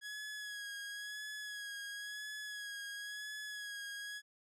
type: tone with vibrato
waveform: sawtooth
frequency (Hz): 1670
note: G#6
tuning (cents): +9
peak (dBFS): -39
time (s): 0.01-4.22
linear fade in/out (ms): 50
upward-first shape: sine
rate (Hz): 0.97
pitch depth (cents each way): 34
effects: low-pass 11000 Hz 12 dB/octave